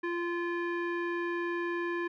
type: tone with low-pass filter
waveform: square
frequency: 345.4 Hz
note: F4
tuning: 19 cents flat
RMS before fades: -33 dBFS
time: 0.03-2.08 s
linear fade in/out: 10 ms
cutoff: 1900 Hz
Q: 2.7
effects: none